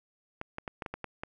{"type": "clicks", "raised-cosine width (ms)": 0.5, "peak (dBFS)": -21, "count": 8, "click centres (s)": [0.414, 0.584, 0.678, 0.822, 0.862, 0.94, 1.043, 1.235], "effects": []}